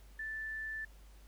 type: tone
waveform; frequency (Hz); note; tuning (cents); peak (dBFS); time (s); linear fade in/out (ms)
sine; 1760; A6; 0; -38; 0.19-0.85; 5
effects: added 50 Hz sine -54 dBFS peak until 1.27 s + pink hiss -65 dBFS RMS until 1.27 s